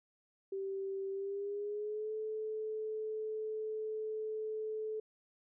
sine tone with pitch glide, 388.9 to 434 Hz, G4 to A4, -14 to -24 cents, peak -36 dBFS, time 0.52-5 s, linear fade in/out 5 ms, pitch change +190 cents, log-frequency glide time 1.11-2.13 s, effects none

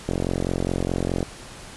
click train, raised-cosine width 2 ms, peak -10 dBFS, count 52, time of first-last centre 0.09-1.228 s, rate 44.8 Hz, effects pink hiss -41 dBFS RMS until 1.76 s + resampled to 24000 Hz

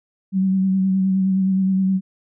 sine tone with vibrato, 190.2 Hz, F#3, 48 cents sharp, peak -15 dBFS, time 0.32-2.01 s, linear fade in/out 50 ms, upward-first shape sine, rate 9.6 Hz, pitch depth 25 cents each way, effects none

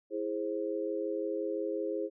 sine chord, E augmented, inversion none, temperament equal with one note detuned, 329.6 / 415.3 / 527.5 Hz, E4 / G#4 / B#4, 0 / 0 / +14 cents, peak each -36 / -35 / -36 dBFS, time 0.1-2.1 s, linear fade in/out 50 ms, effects none

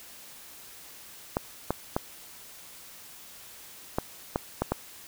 clicks, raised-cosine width 1 ms, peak -11 dBFS, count 7, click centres 1.369 / 1.706 / 1.965 / 3.985 / 4.359 / 4.62 / 4.72 s, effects white hiss -48 dBFS RMS until 5.07 s

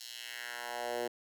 10% pulse tone with high-pass filter sweep, 120.1 Hz, B2, 48 cents flat, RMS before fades -40 dBFS, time 0-1.08 s, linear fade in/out 10 ms, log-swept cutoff 4500 to 390 Hz, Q 1.7, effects none

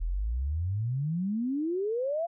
sine exponential sweep, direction up, 38.97 to 700 Hz, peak -27 dBFS, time 0-2.27 s, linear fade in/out 20 ms, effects none

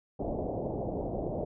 white low-pass noise, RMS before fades -34 dBFS, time 0.19-1.45 s, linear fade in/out 10 ms, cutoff 720 Hz, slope 48 dB/octave, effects none

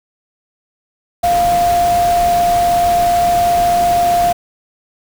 sine tone in noise, 698.5 Hz, F5, in tune, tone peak -10 dBFS, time 1.23-4.33 s, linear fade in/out 10 ms, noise pink, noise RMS -24 dBFS, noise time 1.23-4.33 s, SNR +11 dB, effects none

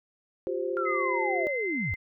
sine chord, F suspended second, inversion none, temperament equal with one note detuned, 355.1 / 392 / 523.3 Hz, F4 / G4 / C5, +29 / 0 / 0 cents, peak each -32 dBFS, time 0.47-1.47 s, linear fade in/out 0 ms
sine linear sweep, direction down, 1396.9 to 67.4 Hz, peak -29 dBFS, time 0.77-1.94 s, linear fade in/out 0 ms
sine tone with pitch glide, 2059 to 2073 Hz, C7 to C7, -28 to -17 cents, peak -30 dBFS, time 0.85-1.96 s, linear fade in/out 20 ms, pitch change +11 cents, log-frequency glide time 1.27-1.76 s
effects none

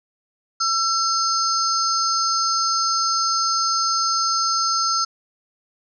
sine tone cluster, 1340 / 4373 / 5080 / 6300 Hz, E6 / C#8 / D#8 / G8, +28 / -24 / +35 / +8 cents, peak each -21 / -26 / -23 / -27 dBFS, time 0.6-5.05 s, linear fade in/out 10 ms, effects none

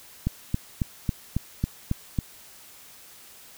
click train, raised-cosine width 5 ms, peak -11 dBFS, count 8, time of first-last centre 0.27-2.188 s, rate 3.65 Hz, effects white hiss -49 dBFS RMS until 3.57 s

